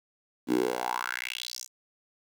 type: tone with high-pass filter sweep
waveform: 10% pulse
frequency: 61.3 Hz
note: B1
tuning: 12 cents flat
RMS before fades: -31 dBFS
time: 0.47-1.68 s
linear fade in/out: 50 ms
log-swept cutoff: 260 to 7100 Hz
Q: 4.4
effects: 9-bit